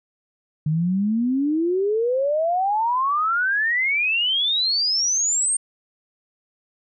sine exponential sweep, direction up, 149.4 to 8800 Hz, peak -18 dBFS, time 0.66-5.57 s, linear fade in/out 5 ms, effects none

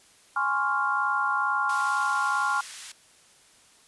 sine chord, Db major seventh, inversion second, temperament equal, 830.6 / 1046.5 / 1108.7 / 1396.9 Hz, Ab5 / C6 / Db6 / F6, 0 / 0 / 0 / 0 cents, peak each -30 / -30 / -29 / -26 dBFS, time 0.36-2.61 s, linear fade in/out 5 ms
white band-pass noise, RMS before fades -42 dBFS, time 1.69-2.92 s, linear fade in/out 5 ms, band 1400 to 9800 Hz, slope 12 dB/octave
effects white hiss -57 dBFS RMS until 3.87 s + resampled to 24000 Hz

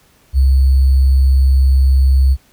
sine tone with sample-and-hold, 66.7 Hz, C2, 34 cents sharp, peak -7 dBFS, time 0.33-2.37 s, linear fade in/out 50 ms, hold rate 4410 Hz, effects pink hiss -52 dBFS RMS until 2.52 s

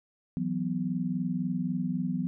sine chord, E suspended second, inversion none, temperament equal with one note detuned, 164.81 / 185 / 248.7 Hz, E3 / F#3 / B3, 0 / 0 / +12 cents, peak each -33 / -31 / -32 dBFS, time 0.37-2.27 s, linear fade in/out 0 ms, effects none

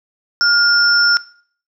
sine tone pair together, 1418 / 5374 Hz, F6 / E8, +26 / +33 cents, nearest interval octave + major seventh, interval 2307 cents, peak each -13 dBFS, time 0.41-1.17 s, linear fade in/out 0 ms, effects noise-tail reverb RT60 0.5 s tail -18 dB re dry

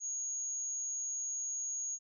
sine tone, 6645 Hz, G#8, in tune, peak -35 dBFS, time 0-1.99 s, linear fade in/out 50 ms, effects none

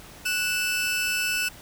sawtooth tone pair together, 1480 / 2637 Hz, F#6 / E7, 0 / 0 cents, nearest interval minor seventh, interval 1000 cents, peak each -25 / -22 dBFS, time 0.25-1.49 s, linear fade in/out 10 ms, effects pink hiss -46 dBFS RMS until 1.61 s

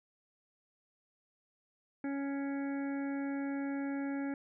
harmonic tone with a mistuned harmonic, 278 Hz, C#4, 5 cents sharp, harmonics 1 / 2 / 3 / 5 / 6 / 7 / 8, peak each -34 / -46 / -48 / -52 / -50 / -56 / -54 dBFS, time 2.04-4.34 s, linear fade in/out 2 ms, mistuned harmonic 7, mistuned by +22 cents, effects none

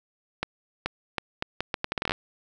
accelerating click train, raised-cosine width 0.3 ms, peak -10 dBFS, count 15, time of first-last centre 0.43-2.119 s, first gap 430 ms, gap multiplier 0.75, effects none

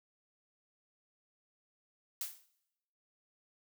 blue noise with exponential decay, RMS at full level -35 dBFS, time 2.21-2.46 s, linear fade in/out 2 ms, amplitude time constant 54 ms, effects noise-tail reverb RT60 0.9 s tail -20 dB re dry

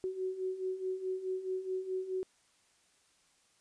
sine beating tone pair, 371.1 / 375.8 Hz, F#4 / F#4, +5 / +27 cents, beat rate 4.7 Hz, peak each -40 / -35 dBFS, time 0.04-2.23 s, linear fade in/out 0 ms, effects white hiss -69 dBFS RMS until 3.6 s + resampled to 22050 Hz

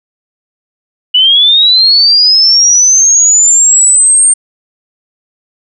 sine linear sweep, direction up, 2931 to 8750 Hz, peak -3 dBFS, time 1.14-4.34 s, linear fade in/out 10 ms, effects none

